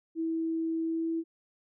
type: tone with pitch glide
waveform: sine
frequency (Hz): 325.9 to 328.4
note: E4 to E4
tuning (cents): -20 to -6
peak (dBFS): -28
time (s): 0.15-1.24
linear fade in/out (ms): 50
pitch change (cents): +14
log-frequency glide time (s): 0.82-1.12
effects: none